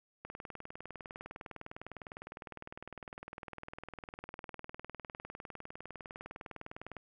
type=click train; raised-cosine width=0.5 ms; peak=-29 dBFS; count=134; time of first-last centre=0.25-6.967 s; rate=19.8 Hz; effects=none